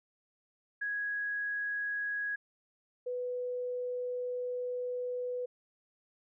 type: tone pair in turn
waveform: sine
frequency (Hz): 1661.2 / 495.6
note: G#6 / B4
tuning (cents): 0 / +6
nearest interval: octave + major sixth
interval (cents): 2094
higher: first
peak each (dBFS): -32 / -33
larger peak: first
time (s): 0.81-2.36 / 3.06-5.46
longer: second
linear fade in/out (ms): 10
effects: none